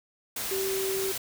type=tone in noise; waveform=sine; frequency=385.7 Hz; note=G4; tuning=28 cents flat; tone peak=-28 dBFS; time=0.51-1.12 s; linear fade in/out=5 ms; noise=white; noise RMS=-33 dBFS; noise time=0.36-1.18 s; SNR=+2 dB; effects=none